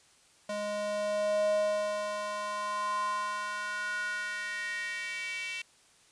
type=tone with high-pass filter sweep; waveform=square; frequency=207.7 Hz; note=G#3; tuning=in tune; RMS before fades=-33 dBFS; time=0.49-5.62 s; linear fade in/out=5 ms; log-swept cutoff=440 to 2500 Hz; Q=5.6; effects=white hiss -62 dBFS RMS until 6.11 s + resampled to 22050 Hz